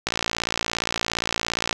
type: click train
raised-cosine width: 0.2 ms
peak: -5 dBFS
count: 96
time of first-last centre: 0.07-1.728 s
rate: 57.3 Hz
effects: none